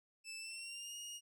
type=tone with pitch glide; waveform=20% pulse; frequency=2637 to 2859 Hz; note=E7 to F7; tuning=0 to +40 cents; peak=-40 dBFS; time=0.24-1.21 s; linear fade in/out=50 ms; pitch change=+140 cents; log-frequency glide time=0.38-0.95 s; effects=none